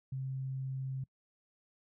sine tone, 132.7 Hz, C3, 25 cents sharp, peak -35 dBFS, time 0.12-1.04 s, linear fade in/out 5 ms, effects noise-tail reverb RT60 0.1 s tail -24 dB re dry

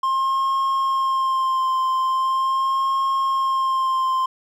triangle tone with vibrato, 1060 Hz, C6, 22 cents sharp, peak -16 dBFS, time 0.03-4.26 s, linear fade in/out 5 ms, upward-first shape sine, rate 0.41 Hz, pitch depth 25 cents each way, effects none

